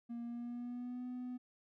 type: tone with pitch glide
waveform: triangle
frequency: 235.7 to 249.3 Hz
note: A#3 to B3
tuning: +19 to +16 cents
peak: -38 dBFS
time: 0.09-1.38 s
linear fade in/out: 20 ms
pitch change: +97 cents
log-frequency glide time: 0.23-1.05 s
effects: tanh soft clip ceiling -34 dBFS